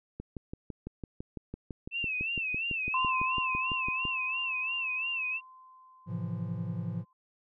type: click train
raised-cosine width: 3 ms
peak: -25 dBFS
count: 24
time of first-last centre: 0.2-4.053 s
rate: 5.97 Hz
type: tone with vibrato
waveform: sine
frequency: 2637 Hz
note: E7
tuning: in tune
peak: -30 dBFS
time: 1.91-5.41 s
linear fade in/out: 50 ms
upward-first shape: sine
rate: 2.9 Hz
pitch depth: 100 cents each way
type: tone with exponential decay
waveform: sine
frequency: 1034 Hz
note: C6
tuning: 21 cents flat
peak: -26 dBFS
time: 2.94-7.13 s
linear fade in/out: 2 ms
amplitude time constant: 910 ms
type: chord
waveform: triangle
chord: F major seventh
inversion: first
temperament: just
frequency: 109.13 / 130.96 / 163.7 / 174.61 Hz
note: A2 / C3 / E3 / F3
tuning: -14 / +2 / -12 / 0 cents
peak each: -35 / -39 / -36 / -35 dBFS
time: 6.06-7.05 s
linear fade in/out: 50 ms
effects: none